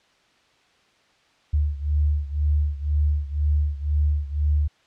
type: beating tone pair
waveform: sine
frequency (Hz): 73.42 / 75.42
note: D2 / D2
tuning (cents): 0 / +47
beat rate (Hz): 2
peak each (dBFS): -21 / -24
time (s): 1.53-4.68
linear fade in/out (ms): 10
effects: white hiss -60 dBFS RMS until 4.86 s + low-pass 4000 Hz 12 dB/octave